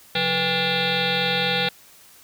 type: tone with frequency modulation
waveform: sine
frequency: 2063 Hz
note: C7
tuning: 25 cents flat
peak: -19 dBFS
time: 0.15-1.69 s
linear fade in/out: 5 ms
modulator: 314 Hz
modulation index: 6.2
effects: white hiss -50 dBFS RMS until 2.23 s